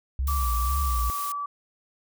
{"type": "tone with vibrato", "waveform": "sine", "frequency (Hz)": 63.7, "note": "C2", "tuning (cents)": -46, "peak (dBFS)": -23, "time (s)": [0.19, 1.1], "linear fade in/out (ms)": 0, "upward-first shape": "sine", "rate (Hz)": 2.1, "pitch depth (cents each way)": 150}
{"type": "noise", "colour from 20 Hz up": "blue", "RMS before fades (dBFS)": -35, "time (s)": [0.27, 1.32], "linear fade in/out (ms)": 2}
{"type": "tone with pitch glide", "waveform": "sine", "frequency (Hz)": [1161, 1153], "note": ["D6", "D6"], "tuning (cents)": [-20, -32], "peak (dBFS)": -28, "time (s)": [0.28, 1.46], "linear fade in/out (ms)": 5, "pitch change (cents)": -12, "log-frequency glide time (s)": [0.94, 1.06]}
{"effects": []}